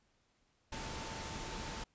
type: tone in noise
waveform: sine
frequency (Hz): 890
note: A5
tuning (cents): +20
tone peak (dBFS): -50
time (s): 0.72-1.84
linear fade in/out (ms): 5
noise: pink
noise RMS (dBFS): -43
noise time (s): 0.72-1.84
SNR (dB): -10
effects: pink hiss -75 dBFS RMS until 1.94 s + resampled to 16000 Hz